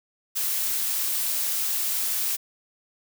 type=noise; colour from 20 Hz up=blue; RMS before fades=-26 dBFS; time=0.35-2.37 s; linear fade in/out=20 ms; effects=none